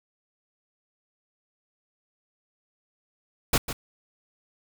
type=noise with echo; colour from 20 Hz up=pink; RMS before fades=-20 dBFS; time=3.53-3.58 s; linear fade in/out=5 ms; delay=150 ms; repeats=1; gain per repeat=-11 dB; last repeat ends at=3.73 s; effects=none